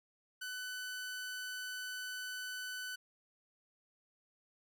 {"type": "tone", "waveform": "sawtooth", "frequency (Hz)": 1500, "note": "F#6", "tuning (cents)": 23, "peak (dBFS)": -37, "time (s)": [0.41, 2.96], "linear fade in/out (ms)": 10, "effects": []}